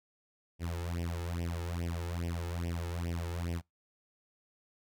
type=tone with flanger; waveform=sawtooth; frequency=85.3 Hz; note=F2; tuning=40 cents flat; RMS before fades=-36 dBFS; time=0.59-3.62 s; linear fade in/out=50 ms; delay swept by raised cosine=0.36 to 2.36 ms; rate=2.4 Hz; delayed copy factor=+0.95; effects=noise-tail reverb RT60 0.2 s tail -26 dB re dry